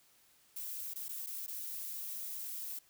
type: noise with dropouts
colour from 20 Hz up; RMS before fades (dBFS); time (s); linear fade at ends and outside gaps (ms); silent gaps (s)
violet; -42; 0.56-2.79; 5; 0.938-0.957 / 1.084-1.091 / 1.264-1.268 / 1.465-1.479
effects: white hiss -67 dBFS RMS until 2.89 s